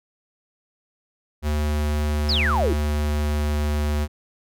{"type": "tone with pitch glide", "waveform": "square", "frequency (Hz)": [74.9, 74.34], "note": ["D2", "D2"], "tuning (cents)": [35, 22], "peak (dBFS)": -21, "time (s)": [1.42, 4.08], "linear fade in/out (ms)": 50, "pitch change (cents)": -13, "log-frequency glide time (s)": [1.54, 3.8]}
{"type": "exponential sweep", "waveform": "sine", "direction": "down", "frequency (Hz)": [5274, 311.1], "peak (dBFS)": -20, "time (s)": [2.29, 2.73], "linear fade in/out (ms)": 2}
{"effects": []}